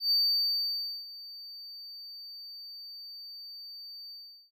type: tone with ADSR envelope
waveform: triangle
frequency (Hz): 4600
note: D8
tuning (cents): -37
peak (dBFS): -21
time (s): 0-4.51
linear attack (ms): 110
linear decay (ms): 940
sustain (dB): -20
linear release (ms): 400
effects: noise-tail reverb RT60 0.1 s tail -24 dB re dry